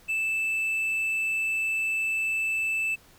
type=tone; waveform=triangle; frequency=2637 Hz; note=E7; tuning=in tune; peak=-23 dBFS; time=0.08-2.96 s; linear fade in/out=20 ms; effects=pink hiss -56 dBFS RMS until 3.18 s